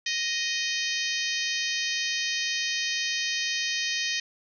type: harmonic tone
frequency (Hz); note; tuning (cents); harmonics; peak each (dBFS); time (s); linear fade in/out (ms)
622; D#5; -1; 3 / 4 / 5 / 6 / 7 / 8 / 9 / 10; -32 / -33 / -34 / -35 / -35 / -36 / -37 / -37; 0.06-4.2; 5
effects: none